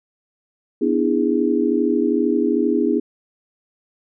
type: chord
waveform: sine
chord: E dominant seventh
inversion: second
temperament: just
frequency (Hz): 247.2 / 296.7 / 329.6 / 412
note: B3 / D4 / E4 / G#4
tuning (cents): +2 / +18 / 0 / -14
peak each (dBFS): -21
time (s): 0.81-3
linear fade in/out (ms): 10
effects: none